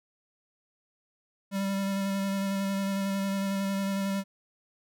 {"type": "tone with vibrato", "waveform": "square", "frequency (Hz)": 196, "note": "G3", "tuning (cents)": 0, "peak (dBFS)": -28, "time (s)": [1.51, 4.24], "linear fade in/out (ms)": 50, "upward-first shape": "square", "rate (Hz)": 11, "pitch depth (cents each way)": 12, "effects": []}